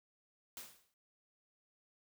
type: noise with exponential decay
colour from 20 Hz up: white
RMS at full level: -45 dBFS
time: 0.57-0.94 s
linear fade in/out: 1 ms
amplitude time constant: 79 ms
effects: none